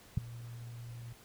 sine tone with ADSR envelope, 118.2 Hz, A#2, 24 cents sharp, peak -19 dBFS, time 0.17-1.13 s, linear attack 6 ms, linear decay 7 ms, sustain -24 dB, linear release 5 ms, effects tanh soft clip ceiling -18 dBFS + pink hiss -58 dBFS RMS until 1.24 s

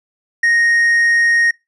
triangle tone, 1864.7 Hz, A#6, in tune, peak -9 dBFS, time 0.43-1.51 s, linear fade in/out 5 ms, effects noise-tail reverb RT60 0.2 s tail -22 dB re dry + resampled to 22050 Hz

